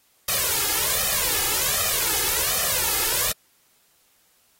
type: noise with flanger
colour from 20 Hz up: white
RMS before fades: -23 dBFS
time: 0.28-3.32 s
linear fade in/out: 5 ms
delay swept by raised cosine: 1.6 to 2.38 ms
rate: 1.3 Hz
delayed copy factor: +1
effects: white hiss -62 dBFS RMS until 4.59 s + AAC 48 kbps